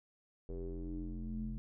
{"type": "tone with low-pass filter sweep", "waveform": "square", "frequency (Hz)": 43.65, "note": "F1", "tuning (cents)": 0, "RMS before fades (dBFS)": -41, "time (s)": [0.49, 1.58], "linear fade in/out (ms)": 0, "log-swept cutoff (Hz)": [440, 190], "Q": 7.1, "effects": []}